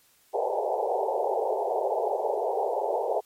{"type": "band-pass noise", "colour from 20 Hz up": "pink", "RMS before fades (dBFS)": -27, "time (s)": [0.33, 3.21], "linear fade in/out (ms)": 20, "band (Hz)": [390, 900], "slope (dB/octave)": 96, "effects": ["white hiss -62 dBFS RMS until 3.25 s", "MP3 64 kbps"]}